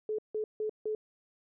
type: tone bursts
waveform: sine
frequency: 430 Hz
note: A4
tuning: 40 cents flat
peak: -30 dBFS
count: 4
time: 0.09-0.95 s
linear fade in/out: 2 ms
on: 95 ms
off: 160 ms
effects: none